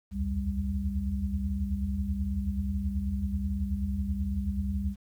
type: tone cluster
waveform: sine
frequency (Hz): 65.3 / 75.8 / 83.8 / 198.5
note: C2 / D#2 / E2 / G3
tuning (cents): -3 / -45 / +29 / +22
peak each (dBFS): -32 / -34 / -36 / -32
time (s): 0.11-4.96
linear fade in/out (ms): 50
effects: 10-bit